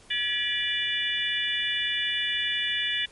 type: tone cluster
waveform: sine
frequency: 1699 / 1939 / 2365 / 2943 / 3473 Hz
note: G#6 / B6 / D7 / F#7 / A7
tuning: +39 / -32 / +12 / -10 / -23 cents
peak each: -32 / -34 / -33 / -29 / -30 dBFS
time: 0.1-3.06 s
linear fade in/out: 10 ms
effects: pink hiss -54 dBFS RMS until 3.11 s + MP3 48 kbps